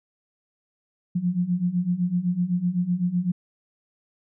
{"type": "beating tone pair", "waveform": "sine", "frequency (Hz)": [173.1, 181], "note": ["F3", "F#3"], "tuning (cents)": [-15, -38], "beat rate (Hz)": 7.9, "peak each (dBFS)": [-26, -23], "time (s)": [1.15, 3.32], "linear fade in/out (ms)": 10, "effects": []}